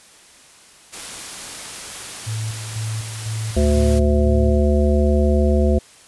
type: noise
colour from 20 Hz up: white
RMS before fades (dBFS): -32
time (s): 0.92-4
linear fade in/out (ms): 20
type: tone with tremolo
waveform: sine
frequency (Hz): 110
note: A2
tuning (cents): 0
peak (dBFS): -22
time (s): 2.26-4.62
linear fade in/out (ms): 20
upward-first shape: square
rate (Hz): 2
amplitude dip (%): 55
type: harmonic tone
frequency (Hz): 73.42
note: D2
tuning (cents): 0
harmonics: 1 / 3 / 5 / 7 / 9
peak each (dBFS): -15 / -20 / -22 / -23 / -25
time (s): 3.56-5.79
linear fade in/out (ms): 10
effects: white hiss -47 dBFS RMS until 6.07 s + resampled to 24000 Hz